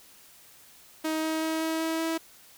sawtooth tone with pitch steps, 315.4 / 317.4 / 319.4 / 321.5 / 323.5 / 325.6 Hz, D#4 / D#4 / D#4 / E4 / E4 / E4, +24 / +35 / +45 / -43 / -32 / -21 cents, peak -23 dBFS, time 1.04-2.18 s, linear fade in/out 10 ms, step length 190 ms, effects white hiss -54 dBFS RMS until 2.57 s

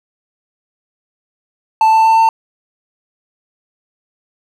triangle tone with pitch steps, 882 / 887.6 / 893.3 / 899 Hz, A5 / A5 / A5 / A5, +4 / +15 / +26 / +37 cents, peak -5 dBFS, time 1.81-2.29 s, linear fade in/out 2 ms, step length 120 ms, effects none

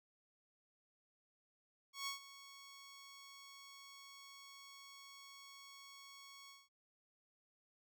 10% pulse tone with ADSR envelope, 1108 Hz, C#6, 1 cent flat, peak -31 dBFS, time 1.93-6.69 s, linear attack 140 ms, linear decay 120 ms, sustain -16 dB, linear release 200 ms, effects none

